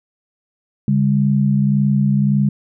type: tone pair together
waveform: sine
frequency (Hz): 140.81 / 202.6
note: C#3 / G#3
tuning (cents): +27 / -43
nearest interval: tritone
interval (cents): 630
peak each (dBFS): -15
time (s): 0.88-2.49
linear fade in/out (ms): 2
effects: none